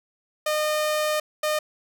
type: tone pair in turn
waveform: sawtooth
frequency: 610 / 610 Hz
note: D#5 / D#5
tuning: -34 / -34 cents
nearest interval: unison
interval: 0 cents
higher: neither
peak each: -18 dBFS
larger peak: neither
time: 0.46-1.2 / 1.43-1.59 s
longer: first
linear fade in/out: 5 ms
effects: none